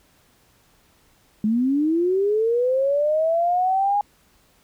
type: linear sweep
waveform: sine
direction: up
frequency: 207.7 to 827 Hz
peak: -17 dBFS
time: 1.44-4.01 s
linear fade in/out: 2 ms
effects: pink hiss -59 dBFS RMS until 4.63 s